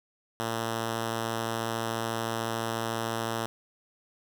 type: tone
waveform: 5% pulse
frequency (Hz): 113.9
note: A#2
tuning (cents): -40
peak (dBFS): -18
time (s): 0.4-3.46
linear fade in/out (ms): 0
effects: none